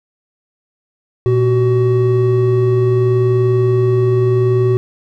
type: tone pair together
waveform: triangle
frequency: 118.46 / 376.1 Hz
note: A#2 / F#4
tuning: +28 / +28 cents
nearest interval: octave + minor sixth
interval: 2000 cents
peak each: -11 dBFS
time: 1.26-4.77 s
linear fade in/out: 0 ms
effects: none